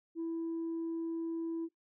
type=tone; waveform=sine; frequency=330.2 Hz; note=E4; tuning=3 cents sharp; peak=-32 dBFS; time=0.15-1.69 s; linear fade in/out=50 ms; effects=noise-tail reverb RT60 0.1 s tail -17 dB re dry + tanh soft clip ceiling -32 dBFS